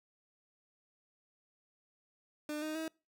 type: tone with pitch steps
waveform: 30% pulse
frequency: 300.2 / 309.9 / 319.9 Hz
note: D4 / D#4 / D#4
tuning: +38 / -7 / +48 cents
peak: -34 dBFS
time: 2.49-2.88 s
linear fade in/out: 2 ms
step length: 130 ms
effects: noise-tail reverb RT60 0.3 s tail -25 dB re dry